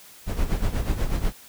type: noise with tremolo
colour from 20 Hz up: brown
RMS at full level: -21 dBFS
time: 0.26-1.33 s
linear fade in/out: 50 ms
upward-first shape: sine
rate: 8.2 Hz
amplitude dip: 70%
effects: white hiss -48 dBFS RMS until 1.48 s